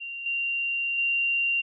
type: tone with level steps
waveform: sine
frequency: 2768 Hz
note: F7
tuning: 16 cents flat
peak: -33 / -25 / -22 dBFS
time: 0-1.62 s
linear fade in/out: 20 ms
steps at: 0.26 / 0.98 s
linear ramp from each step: 2 ms
effects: none